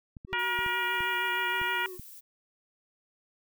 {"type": "clicks", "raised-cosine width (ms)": 5, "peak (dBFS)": -31, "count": 8, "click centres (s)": [0.168, 0.249, 0.329, 0.59, 0.663, 1.006, 1.615, 1.996]}
{"type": "tone with vibrato", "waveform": "triangle", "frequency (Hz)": 372.2, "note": "F#4", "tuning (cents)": 10, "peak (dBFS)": -38, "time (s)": [0.27, 1.99], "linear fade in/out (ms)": 50, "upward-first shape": "sine", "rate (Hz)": 6.4, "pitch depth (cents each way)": 42}
{"type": "harmonic tone", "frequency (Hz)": 476.7, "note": "A#4", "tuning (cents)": 39, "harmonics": [2, 3, 4, 5, 6, 7], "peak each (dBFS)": [-33, -32, -33, -35, -37, -45], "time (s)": [0.33, 1.86], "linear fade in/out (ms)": 0}
{"type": "noise", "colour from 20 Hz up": "violet", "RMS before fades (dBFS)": -48, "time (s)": [0.38, 2.21], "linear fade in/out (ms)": 20}
{"effects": []}